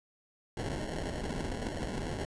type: noise with sample-and-hold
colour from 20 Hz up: pink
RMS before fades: -36 dBFS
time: 0.57-2.25 s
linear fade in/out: 2 ms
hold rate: 1225 Hz
effects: resampled to 22050 Hz